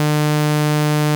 sawtooth tone, 150.4 Hz, D3, 42 cents sharp, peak -10 dBFS, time 0-1.15 s, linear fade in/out 0 ms, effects 7-bit

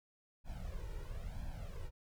brown noise with flanger, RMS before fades -43 dBFS, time 0.44-1.91 s, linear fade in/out 50 ms, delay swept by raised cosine 1.2 to 2.14 ms, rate 1 Hz, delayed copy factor +0.85, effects none

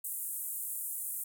white band-pass noise, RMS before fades -38 dBFS, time 0.04-1.24 s, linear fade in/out 5 ms, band 8200 to 16000 Hz, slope 48 dB/octave, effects none

